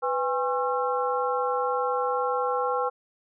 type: harmonic tone with a mistuned harmonic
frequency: 270.2 Hz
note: C#4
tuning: 44 cents flat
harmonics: 2 / 3 / 4 / 5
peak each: -27 / -29 / -30 / -31 dBFS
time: 0.02-2.9 s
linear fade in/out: 20 ms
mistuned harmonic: 2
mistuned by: -140 cents
effects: none